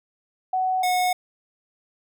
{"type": "tone pair in turn", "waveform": ["sine", "square"], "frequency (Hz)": [747, 729.1], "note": ["F#5", "F#5"], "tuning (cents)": [16, -26], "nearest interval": "unison", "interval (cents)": 42, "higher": "first", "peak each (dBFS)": -20, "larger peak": "neither", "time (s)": [[0.53, 0.83], [0.83, 1.13]], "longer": "neither", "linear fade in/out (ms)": 5, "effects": []}